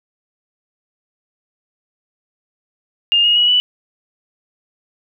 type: tone with pitch steps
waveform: sine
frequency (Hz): 2820 / 2868 / 2916 / 2965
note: F7 / F7 / F#7 / F#7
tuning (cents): +16 / +45 / -26 / +3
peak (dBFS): -10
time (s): 3.12-3.6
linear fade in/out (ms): 0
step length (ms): 120
effects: none